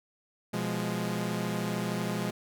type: chord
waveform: sawtooth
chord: F diminished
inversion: second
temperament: equal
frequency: 123.47 / 174.61 / 207.7 Hz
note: Cb3 / F3 / Ab3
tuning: 0 / 0 / 0 cents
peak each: -32 / -30 / -29 dBFS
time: 0.53-2.31 s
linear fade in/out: 10 ms
effects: none